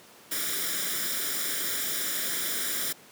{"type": "noise with comb filter", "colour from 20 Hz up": "white", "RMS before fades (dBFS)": -30, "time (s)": [0.31, 2.93], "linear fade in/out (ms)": 10, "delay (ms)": 0.56, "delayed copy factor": 0.75, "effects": ["pink hiss -52 dBFS RMS until 3.11 s", "high-pass 200 Hz 12 dB/octave"]}